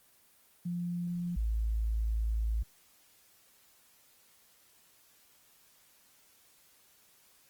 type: tone pair in turn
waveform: sine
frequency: 174.61 / 55 Hz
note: F3 / A1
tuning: 0 / 0 cents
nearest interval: octave + minor sixth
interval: 2000 cents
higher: first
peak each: -32 / -28 dBFS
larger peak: second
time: 0.65-1.36 / 1.36-2.63 s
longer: second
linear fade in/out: 10 ms
effects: white hiss -64 dBFS RMS until 7.49 s + Opus 24 kbps